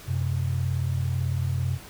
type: tone pair together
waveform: sine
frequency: 91.92 / 130 Hz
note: F#2 / C3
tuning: -11 / -11 cents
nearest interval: tritone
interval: 600 cents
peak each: -26 dBFS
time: 0.06-1.79 s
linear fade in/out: 50 ms
effects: pink hiss -45 dBFS RMS until 1.89 s